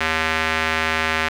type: tone with band-pass filter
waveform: square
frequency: 79.8 Hz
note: D#2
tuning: 44 cents sharp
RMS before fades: -21 dBFS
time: 0-1.29 s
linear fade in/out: 10 ms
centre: 2000 Hz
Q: 1.5
effects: 7-bit